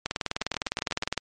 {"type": "two click trains", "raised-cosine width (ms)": 0.2, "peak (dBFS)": [-13, -9], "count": [6, 23], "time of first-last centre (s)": [[0.42, 1.033], [0.06, 1.177]], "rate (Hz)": [8.15, 19.7], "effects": ["MP3 48 kbps"]}